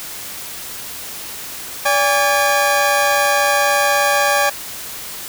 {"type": "tone pair together", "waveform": "20% pulse", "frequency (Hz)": [574.8, 814], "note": ["D5", "G#5"], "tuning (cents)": [-37, -35], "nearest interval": "tritone", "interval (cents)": 602, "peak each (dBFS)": -11, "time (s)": [1.85, 4.5], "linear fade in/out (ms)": 10, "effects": ["white hiss -30 dBFS RMS until 5.28 s"]}